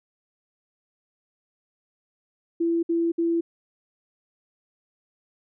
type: tone bursts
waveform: sine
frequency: 335.5 Hz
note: E4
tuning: 31 cents sharp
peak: -20 dBFS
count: 3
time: 2.6-3.41 s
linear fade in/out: 10 ms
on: 230 ms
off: 60 ms
effects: none